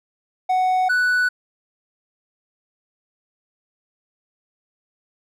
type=tone pair in turn; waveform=triangle; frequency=742 / 1484 Hz; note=F#5 / F#6; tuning=+5 / +5 cents; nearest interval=octave; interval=1200 cents; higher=second; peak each=-14 dBFS; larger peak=neither; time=0.49-0.89 / 0.89-1.29 s; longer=neither; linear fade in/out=10 ms; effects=none